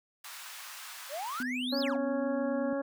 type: high-pass noise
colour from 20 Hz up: pink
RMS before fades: -45 dBFS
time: 0.24-1.43 s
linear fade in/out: 5 ms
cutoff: 970 Hz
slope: 24 dB/octave
type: exponential two-way sweep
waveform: triangle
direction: up then down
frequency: 523.3 to 5260 to 523.3 Hz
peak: -33 dBFS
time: 1.09-1.98 s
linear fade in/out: 50 ms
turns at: 1.8 s
type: tone with pitch glide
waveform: sine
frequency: 251 to 247.4 Hz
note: B3 to B3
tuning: +28 to +3 cents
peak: -33 dBFS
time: 1.4-2.73 s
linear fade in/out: 2 ms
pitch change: -25 cents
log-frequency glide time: 2.33-2.45 s
type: harmonic tone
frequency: 277.2 Hz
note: C#4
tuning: in tune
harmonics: 1 / 2 / 3 / 4 / 5 / 6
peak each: -34 / -32 / -44 / -45 / -47 / -46 dBFS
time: 1.72-2.82 s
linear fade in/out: 10 ms
effects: none